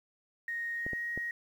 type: tone with pitch glide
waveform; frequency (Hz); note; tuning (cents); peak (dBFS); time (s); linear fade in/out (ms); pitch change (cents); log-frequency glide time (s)
sine; 1864.7 to 1883.1; A#6 to A#6; 0 to +17; -33; 0.48-1.31; 2; +17; 0.74-1.01
type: clicks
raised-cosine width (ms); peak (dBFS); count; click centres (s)
2; -26; 3; 0.865 / 0.933 / 1.176
effects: 10-bit